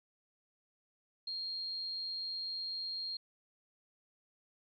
sine tone, 4228 Hz, C8, 17 cents sharp, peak -37 dBFS, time 1.27-3.17 s, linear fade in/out 5 ms, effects none

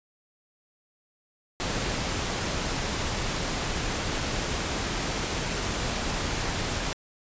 pink noise, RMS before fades -29 dBFS, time 1.6-6.93 s, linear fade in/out 0 ms, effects resampled to 16000 Hz

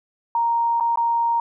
sine tone with dropouts, 932.3 Hz, A#5, in tune, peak -17 dBFS, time 0.35-1.4 s, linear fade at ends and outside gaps 2 ms, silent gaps 0.8-0.807 / 0.958-0.973 s, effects none

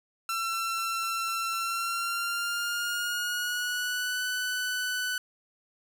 sawtooth tone with pitch glide, 1348 to 1495.7 Hz, E6 to F#6, +38 to +18 cents, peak -25 dBFS, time 0.29-5.18 s, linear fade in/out 2 ms, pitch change +180 cents, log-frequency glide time 1.53-4.22 s, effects none

